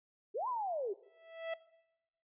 sine linear two-way sweep, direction up then down, 358 to 1046.5 to 358 Hz, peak -34 dBFS, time 0.34-0.94 s, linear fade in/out 20 ms, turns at 0.48 s
45% pulse tone with exponential growth, 657 Hz, E5, 6 cents flat, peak -33 dBFS, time 1.03-1.54 s, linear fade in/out 5 ms, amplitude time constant 110 ms
effects noise-tail reverb RT60 0.9 s tail -19 dB re dry + resampled to 8000 Hz

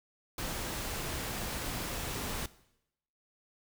pink noise, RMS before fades -37 dBFS, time 0.38-2.46 s, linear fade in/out 2 ms, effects noise-tail reverb RT60 0.8 s tail -18 dB re dry

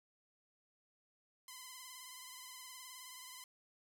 5% pulse tone with vibrato, 1021 Hz, C6, 43 cents flat, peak -38 dBFS, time 1.48-3.44 s, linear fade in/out 2 ms, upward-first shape triangle, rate 19 Hz, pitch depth 57 cents each way, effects none

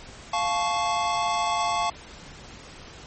square chord, F augmented, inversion none, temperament equal with one note detuned, 698.5 / 868.4 / 1108.7 Hz, F5 / A5 / C#6, 0 / -23 / 0 cents, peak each -28 dBFS, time 0.33-1.9 s, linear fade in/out 5 ms, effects pink hiss -44 dBFS RMS until 3.06 s + MP3 32 kbps

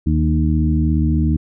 harmonic tone with a mistuned harmonic, 77 Hz, D#2, 17 cents flat, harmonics 1 / 2 / 3 / 4, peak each -16 / -19 / -21 / -22 dBFS, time 0.06-1.37 s, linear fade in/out 10 ms, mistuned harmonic 2, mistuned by +25 cents, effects none

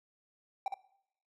triangle tone with echo, 780 Hz, G5, 9 cents flat, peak -28 dBFS, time 0.66-0.68 s, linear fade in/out 2 ms, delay 61 ms, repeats 1, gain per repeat -4 dB, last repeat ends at 0.741 s, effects noise-tail reverb RT60 0.7 s tail -19 dB re dry

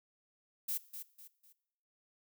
violet noise with echo, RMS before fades -36 dBFS, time 0.68-0.78 s, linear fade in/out 10 ms, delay 250 ms, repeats 3, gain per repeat -9 dB, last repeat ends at 1.53 s, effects noise-tail reverb RT60 0.8 s tail -19 dB re dry

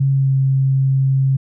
sine tone with pitch glide, 136.5 to 134.39 Hz, C#3 to C3, -26 to +47 cents, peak -12 dBFS, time 0-1.37 s, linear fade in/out 10 ms, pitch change -27 cents, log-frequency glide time 0.11-0.35 s, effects none

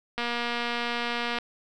click train, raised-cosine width 0.3 ms, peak -14 dBFS, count 288, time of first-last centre 0.18-1.386 s, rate 238 Hz, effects none

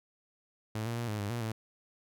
sawtooth tone with pitch steps, 109 / 117.1 / 118.5 / 106.1 / 101.6 / 118.9 / 111 Hz, A2 / A#2 / A#2 / G#2 / G#2 / A#2 / A2, -16 / +8 / +29 / +38 / -38 / +35 / +16 cents, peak -29 dBFS, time 0.75-1.52 s, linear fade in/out 5 ms, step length 110 ms, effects none

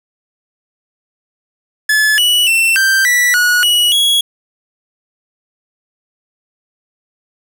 45% pulse tone with pitch steps, 1721 / 2942 / 2690 / 1568 / 1955 / 1459 / 2921 / 3334 Hz, A6 / F#7 / E7 / G6 / B6 / F#6 / F#7 / G#7, -39 / -11 / +34 / 0 / -18 / -25 / -23 / +6 cents, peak -9 dBFS, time 1.89-4.21 s, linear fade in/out 5 ms, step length 290 ms, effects none

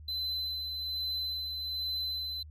triangle tone with tremolo, 4043 Hz, B7, 40 cents sharp, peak -30 dBFS, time 0.08-2.43 s, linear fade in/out 5 ms, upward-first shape sine, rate 1.2 Hz, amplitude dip 35%, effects added 76 Hz sine -46 dBFS peak until 2.5 s

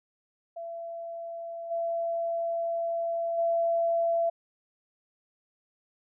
sine tone with level steps, 673 Hz, E5, 36 cents sharp, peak -35 / -27 / -23 dBFS, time 0.56-4.3 s, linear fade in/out 10 ms, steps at 1.7 / 3.37 s, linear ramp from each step 20 ms, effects none

